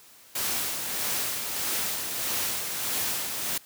white noise with tremolo, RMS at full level -28 dBFS, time 0.35-3.58 s, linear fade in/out 5 ms, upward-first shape sine, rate 1.6 Hz, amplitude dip 40%, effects white hiss -53 dBFS RMS until 3.65 s + high-pass 80 Hz 12 dB/octave

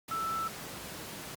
sine tone in noise, 1323 Hz, E6, 6 cents sharp, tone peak -31 dBFS, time 0.11-0.48 s, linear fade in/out 5 ms, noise pink, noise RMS -42 dBFS, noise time 0.08-1.35 s, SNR +8 dB, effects high-pass 100 Hz 12 dB/octave + Opus 48 kbps

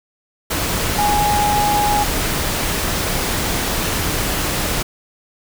sine tone in noise, 829 Hz, G#5, 3 cents flat, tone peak -15 dBFS, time 0.98-2.04 s, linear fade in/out 10 ms, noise pink, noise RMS -20 dBFS, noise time 0.5-4.83 s, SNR +2 dB, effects none

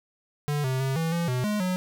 square tone with pitch steps, 146.8 / 130.6 / 133.8 / 163.4 / 170 / 125.9 / 209.7 / 183.4 Hz, D3 / C3 / C3 / E3 / F3 / B2 / G#3 / F#3, 0 / -3 / +39 / -15 / -46 / +34 / +17 / -15 cents, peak -25 dBFS, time 0.48-1.76 s, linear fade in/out 0 ms, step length 160 ms, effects none

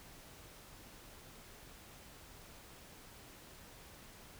silence, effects pink hiss -56 dBFS RMS until 4.39 s

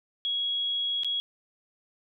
sine tone with dropouts, 3322 Hz, G#7, in tune, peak -26 dBFS, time 0.25-1.2 s, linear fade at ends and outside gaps 0 ms, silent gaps 1.034-1.046 s, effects none

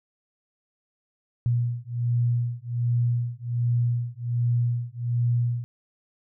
sine beating tone pair, 119.3 / 120.6 Hz, A#2 / B2, +41 / -41 cents, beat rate 1.3 Hz, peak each -25 dBFS, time 1.46-5.64 s, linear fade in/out 0 ms, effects none

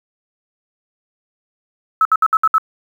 sine tone bursts, 1300 Hz, E6, 24 cents flat, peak -9 dBFS, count 6, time 2.01-2.582 s, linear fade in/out 2 ms, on 42 ms, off 64 ms, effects 7-bit

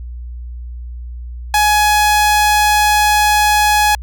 sawtooth tone, 840 Hz, G#5, 19 cents sharp, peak -6 dBFS, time 1.54-3.95 s, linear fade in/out 2 ms, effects added 60 Hz sine -25 dBFS peak until 4.02 s

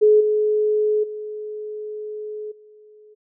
sine tone with level steps, 425 Hz, G#4, 40 cents sharp, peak -10 / -16 / -28 / -45 dBFS, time 0.01-3.15 s, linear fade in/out 20 ms, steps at 0.2 / 1.03 / 2.51 s, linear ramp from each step 10 ms, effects none

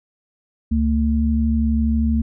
sine tone pair together, 70.97 / 225.3 Hz, C#2 / A3, +41 / +41 cents, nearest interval octave + minor sixth, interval 2000 cents, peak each -18 dBFS, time 0.71-2.22 s, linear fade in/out 10 ms, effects none

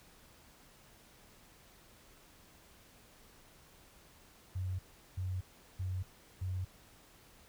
sine tone bursts, 92.5 Hz, F#2, in tune, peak -34 dBFS, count 4, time 4.55-6.65 s, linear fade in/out 10 ms, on 240 ms, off 380 ms, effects pink hiss -61 dBFS RMS until 7.48 s

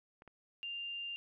clicks, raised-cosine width 0.5 ms, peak -39 dBFS, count 2, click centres 0.221 / 0.277 s
sine tone, 2794 Hz, F7, in tune, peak -39 dBFS, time 0.63-1.16 s, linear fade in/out 0 ms
effects none

